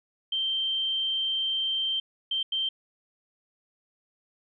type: tone bursts at uneven times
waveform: sine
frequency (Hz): 3136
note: G7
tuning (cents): 0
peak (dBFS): -25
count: 3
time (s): 0.32-2 / 2.31-2.43 / 2.52-2.69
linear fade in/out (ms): 5
effects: none